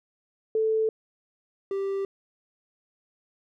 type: tone pair in turn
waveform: sine / triangle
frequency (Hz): 440 / 392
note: A4 / G4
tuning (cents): 0 / 0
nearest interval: major second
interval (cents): 200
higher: first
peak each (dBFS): -21 / -24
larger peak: first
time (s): 0.55-0.89 / 1.71-2.05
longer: neither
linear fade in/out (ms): 2
effects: none